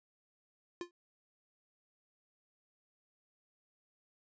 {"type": "tone with exponential decay", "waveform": "square", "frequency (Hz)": 349.2, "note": "F4", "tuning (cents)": 0, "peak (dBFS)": -35, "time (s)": [0.81, 0.91], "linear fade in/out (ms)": 1, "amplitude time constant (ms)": 21, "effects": ["resampled to 16000 Hz"]}